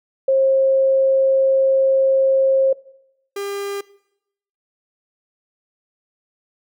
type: tone pair in turn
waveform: sine / 45% pulse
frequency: 535 / 400.8 Hz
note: C5 / G4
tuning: +38 / +38 cents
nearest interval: perfect fourth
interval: 500 cents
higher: first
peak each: -12 / -24 dBFS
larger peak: first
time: 0.28-2.73 / 3.36-3.81 s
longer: first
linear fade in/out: 5 ms
effects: noise-tail reverb RT60 0.8 s tail -20 dB re dry